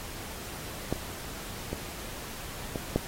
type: clicks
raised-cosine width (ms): 2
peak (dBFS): -13 / -18 / -17 / -10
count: 4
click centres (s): 0.926 / 1.73 / 2.758 / 2.96
effects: pink hiss -41 dBFS RMS until 3.07 s + AAC 48 kbps